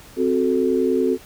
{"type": "chord", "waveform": "sine", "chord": "F# diminished", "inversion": "second", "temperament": "equal", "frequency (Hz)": [261.6, 370, 440], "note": ["C4", "F#4", "A4"], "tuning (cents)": [0, 0, 0], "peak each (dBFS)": [-21, -20, -21], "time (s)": [0.16, 1.18], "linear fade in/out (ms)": 50, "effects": ["pink hiss -45 dBFS RMS until 1.25 s"]}